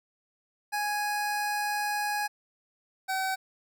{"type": "tone pair in turn", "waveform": "25% pulse", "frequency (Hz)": [830.6, 762.5], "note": ["G#5", "G5"], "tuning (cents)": [0, -48], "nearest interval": "minor second", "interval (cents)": 148, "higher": "first", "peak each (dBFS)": -24, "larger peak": "neither", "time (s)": [[0.72, 2.28], [3.08, 3.36]], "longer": "first", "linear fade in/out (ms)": 20, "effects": []}